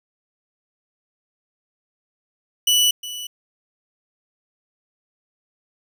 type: tone with echo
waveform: sawtooth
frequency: 2960 Hz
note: F#7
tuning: in tune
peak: -11 dBFS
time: 2.67-2.91 s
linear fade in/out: 5 ms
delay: 360 ms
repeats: 1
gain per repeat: -15 dB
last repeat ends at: 3.27 s
effects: none